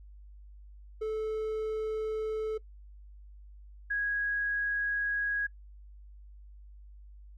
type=tone pair in turn; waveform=triangle / sine; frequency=435.8 / 1653.9 Hz; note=A4 / G#6; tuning=-17 / -8 cents; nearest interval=octave + major seventh; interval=2309 cents; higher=second; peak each=-28 dBFS; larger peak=neither; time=1.01-2.58 / 3.9-5.47 s; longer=neither; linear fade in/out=10 ms; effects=noise-tail reverb RT60 0.1 s tail -21 dB re dry + added 50 Hz sine -48 dBFS peak until 7.37 s